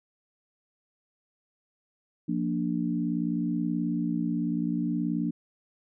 sine chord, Bb major, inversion second, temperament equal, 174.61 / 233.1 / 293.7 Hz, F3 / Bb3 / D4, 0 / 0 / 0 cents, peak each -30 dBFS, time 2.28-5.31 s, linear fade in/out 10 ms, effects none

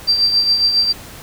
sine tone with tremolo, 4699 Hz, D8, in tune, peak -9 dBFS, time 0.07-0.93 s, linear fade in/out 20 ms, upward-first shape triangle, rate 7.3 Hz, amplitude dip 60%, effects pink hiss -36 dBFS RMS until 1.22 s

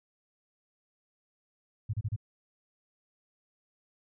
sine tone bursts, 106.8 Hz, G#2, 49 cents sharp, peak -28 dBFS, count 4, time 1.89-2.163 s, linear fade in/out 10 ms, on 45 ms, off 31 ms, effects none

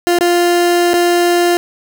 30% pulse tone with dropouts, 349.2 Hz, F4, in tune, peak -7 dBFS, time 0.07-1.57 s, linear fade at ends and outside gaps 0 ms, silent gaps 0.187-0.209 / 0.934-0.94 s, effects none

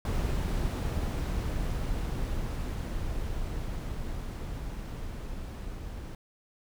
brown noise with level ramp, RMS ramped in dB -28 to -39 dBFS, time 0.05-6.15 s, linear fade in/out 2 ms, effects none

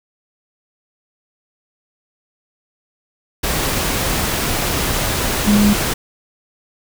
sine tone in noise, 206.4 Hz, G#3, 10 cents flat, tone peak -10 dBFS, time 5.47-5.74 s, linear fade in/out 10 ms, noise pink, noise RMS -19 dBFS, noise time 3.43-5.94 s, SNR +6 dB, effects none

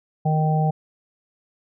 harmonic tone, 155.56 Hz, D#3, in tune, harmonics 1 / 3 / 4 / 5, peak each -18 / -31 / -31 / -24 dBFS, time 0.25-0.71 s, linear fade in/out 10 ms, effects none

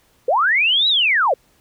sine linear two-way sweep, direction up then down, 452.1 to 3951 to 452.1 Hz, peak -13 dBFS, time 0.28-1.34 s, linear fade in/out 5 ms, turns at 0.88 s, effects pink hiss -58 dBFS RMS until 1.6 s

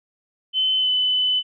sine tone with pitch glide, 3051 to 3012 Hz, G7 to F#7, -48 to +30 cents, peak -17 dBFS, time 0.53-1.43 s, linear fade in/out 50 ms, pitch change -22 cents, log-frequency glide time 0.77-0.9 s, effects none

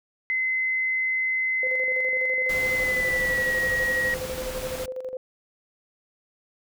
sine tone with pitch glide, 2050 to 1901.7 Hz, C7 to A#6, -36 to +34 cents, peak -22 dBFS, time 0.3-4.14 s, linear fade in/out 0 ms, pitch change -130 cents, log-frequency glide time 2.72-3.56 s
sine tone with tremolo, 514 Hz, C5, 31 cents flat, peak -28 dBFS, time 1.63-5.17 s, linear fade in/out 2 ms, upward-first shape square, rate 12 Hz, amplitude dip 60%
pink noise, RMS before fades -35 dBFS, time 2.49-4.86 s, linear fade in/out 5 ms
effects none

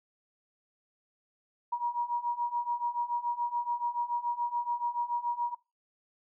sine beating tone pair, 952 / 959 Hz, A#5 / A#5, +36 / +49 cents, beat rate 7 Hz, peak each -33 / -31 dBFS, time 1.72-5.55 s, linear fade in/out 10 ms, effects noise-tail reverb RT60 0.3 s tail -24 dB re dry

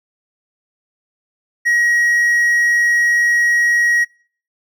triangle tone, 1899 Hz, A#6, 32 cents sharp, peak -10 dBFS, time 1.65-4.05 s, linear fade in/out 20 ms, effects noise-tail reverb RT60 0.5 s tail -25 dB re dry

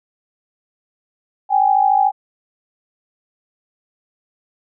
sine tone pair together, 777 / 830.6 Hz, G5 / G#5, -16 / 0 cents, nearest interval minor second, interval 116 cents, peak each -14 dBFS, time 1.49-2.12 s, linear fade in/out 50 ms, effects none

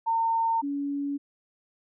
sine tone pair in turn, 910 / 283.2 Hz, A#5 / C#4, -42 / +37 cents, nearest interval octave + minor sixth, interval 2021 cents, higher first, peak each -22 / -27 dBFS, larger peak first, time 0.06-0.62 / 0.62-1.18 s, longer neither, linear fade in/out 20 ms, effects none

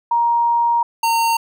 sine / square tone pair in turn, 940 / 917.5 Hz, A#5 / A#5, +14 / -28 cents, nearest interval unison, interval 42 cents, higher first, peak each -13 / -15 dBFS, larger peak first, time 0.11-0.83 / 1.03-1.37 s, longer first, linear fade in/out 5 ms, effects none

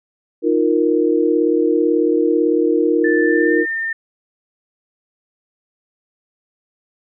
sine chord, Eb suspended second, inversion none, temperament equal, 311.1 / 349.2 / 466.2 Hz, Eb4 / F4 / Bb4, 0 / 0 / 0 cents, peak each -17 dBFS, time 0.42-3.66 s, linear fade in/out 50 ms
sine tone with pitch glide, 1760 to 1808.4 Hz, A6 to A6, 0 to +47 cents, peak -19 dBFS, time 3.04-3.93 s, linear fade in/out 5 ms, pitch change +47 cents, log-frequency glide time 3.23-3.59 s
effects none

